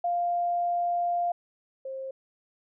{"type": "tone pair in turn", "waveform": "sine", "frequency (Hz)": [698.5, 531.9], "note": ["F5", "C5"], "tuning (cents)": [0, 28], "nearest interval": "perfect fourth", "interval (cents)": 472, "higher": "first", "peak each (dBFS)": [-24, -33], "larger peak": "first", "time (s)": [[0.04, 1.32], [1.85, 2.11]], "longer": "first", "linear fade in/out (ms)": 5, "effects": []}